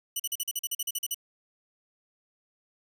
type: tone bursts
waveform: 5% pulse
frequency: 2960 Hz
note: F#7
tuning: in tune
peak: -19 dBFS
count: 13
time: 0.16-1.145 s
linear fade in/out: 5 ms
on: 37 ms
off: 42 ms
effects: resampled to 32000 Hz